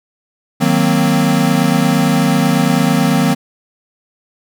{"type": "chord", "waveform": "square", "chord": "C half-diminished seventh", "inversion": "first", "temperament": "equal", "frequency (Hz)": [155.56, 185, 233.1, 261.6], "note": ["Eb3", "Gb3", "Bb3", "C4"], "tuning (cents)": [0, 0, 0, 0], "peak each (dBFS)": -17, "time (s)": [0.6, 3.35], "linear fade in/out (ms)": 20, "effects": []}